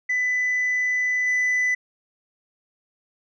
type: tone with level steps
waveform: sine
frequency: 1997 Hz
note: B6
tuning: 19 cents sharp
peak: -18 / -16 dBFS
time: 0.09-1.75 s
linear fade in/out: 10 ms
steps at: 1.26 s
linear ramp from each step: 20 ms
effects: tanh soft clip ceiling -18 dBFS